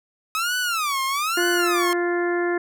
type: tone with vibrato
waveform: sawtooth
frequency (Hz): 1261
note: D#6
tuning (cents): +23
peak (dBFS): -18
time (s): 0.35-1.93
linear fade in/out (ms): 0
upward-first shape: sine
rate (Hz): 1.1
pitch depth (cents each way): 290
type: harmonic tone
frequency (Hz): 349.2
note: F4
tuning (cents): 0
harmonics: 1 / 2 / 3 / 4 / 5 / 6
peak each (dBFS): -21 / -30 / -34 / -33 / -29 / -38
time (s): 1.37-2.58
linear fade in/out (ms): 5
effects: none